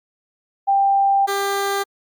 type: tone pair in turn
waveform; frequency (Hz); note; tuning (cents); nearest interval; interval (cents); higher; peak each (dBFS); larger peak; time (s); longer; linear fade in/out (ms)
sine / 15% pulse; 790 / 397.5; G5 / G4; +13 / +24; octave; 1189; first; -13; neither; 0.67-1.27 / 1.27-1.84; first; 20
effects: Opus 48 kbps